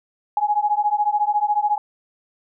sine beating tone pair, 828 / 842 Hz, G#5 / G#5, -5 / +24 cents, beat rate 14 Hz, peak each -20 dBFS, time 0.37-1.78 s, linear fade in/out 2 ms, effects none

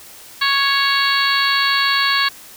harmonic tone, 554.4 Hz, C#5, in tune, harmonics 2 / 3 / 4 / 5 / 6 / 7 / 8, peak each -20 / -19 / -23 / -25 / -25 / -23 / -21 dBFS, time 0.41-2.29 s, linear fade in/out 10 ms, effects white hiss -40 dBFS RMS until 2.56 s

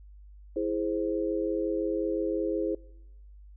sine chord, E augmented, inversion none, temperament equal, 329.6 / 415.3 / 523.3 Hz, E4 / G#4 / B#4, 0 / 0 / 0 cents, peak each -30 / -31 / -32 dBFS, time 0.56-2.75 s, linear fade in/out 5 ms, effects noise-tail reverb RT60 1.0 s tail -25 dB re dry + added 50 Hz sine -47 dBFS peak until 3.56 s

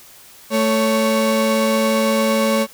35% pulse tone pair together, 220.8 / 556.4 Hz, A3 / C#5, +6 / +6 cents, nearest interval octave + major third, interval 1600 cents, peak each -16 dBFS, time 0.5-2.67 s, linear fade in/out 50 ms, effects white hiss -44 dBFS RMS until 2.73 s

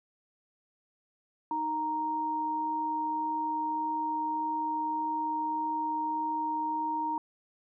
sine tone pair together, 310.2 / 932.3 Hz, D#4 / A#5, -5 / 0 cents, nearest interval octave + perfect fifth, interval 1905 cents, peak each -37 / -29 dBFS, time 1.51-7.18 s, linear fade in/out 2 ms, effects none

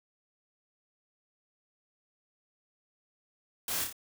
white noise with echo, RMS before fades -34 dBFS, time 3.68-3.84 s, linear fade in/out 2 ms, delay 29 ms, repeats 3, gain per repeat -4 dB, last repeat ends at 3.927 s, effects none

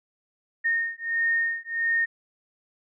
sine beating tone pair, 1839 / 1840.5 Hz, A#6 / A#6, -24 / -23 cents, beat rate 1.5 Hz, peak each -26 dBFS, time 0.64-2.06 s, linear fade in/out 20 ms, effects none

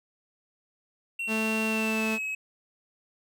triangle tone with pitch glide, 2729 to 2561 Hz, F7 to D#7, -41 to +49 cents, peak -28 dBFS, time 1.19-2.35 s, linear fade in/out 5 ms, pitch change -110 cents, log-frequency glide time 1.67-2.19 s
sawtooth tone, 220 Hz, A3, in tune, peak -23 dBFS, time 1.27-2.19 s, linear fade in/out 50 ms
effects none

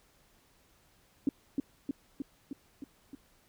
sine tone with echo, 278 Hz, C#4, 5 cents sharp, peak -23 dBFS, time 1.27-1.29 s, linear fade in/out 2 ms, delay 310 ms, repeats 6, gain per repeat -3 dB, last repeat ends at 3.15 s, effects pink hiss -66 dBFS RMS until 3.48 s

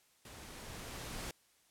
pink noise with level ramp, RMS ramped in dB -52 to -42 dBFS, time 0.25-1.31 s, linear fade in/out 2 ms, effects white hiss -70 dBFS RMS until 1.7 s + low-pass 12000 Hz 12 dB/octave

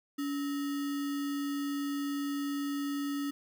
sine tone with sample-and-hold, 283.8 Hz, C#4, 41 cents sharp, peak -31 dBFS, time 0.18-3.31 s, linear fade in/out 10 ms, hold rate 1575 Hz, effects none

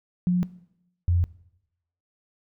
sine tone pair in turn, 178.8 / 87.26 Hz, F3 / F2, +41 / -1 cents, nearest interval octave, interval 1242 cents, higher first, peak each -18 dBFS, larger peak neither, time 0.27-0.43 / 1.08-1.24 s, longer neither, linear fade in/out 0 ms, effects noise-tail reverb RT60 0.8 s tail -19 dB re dry

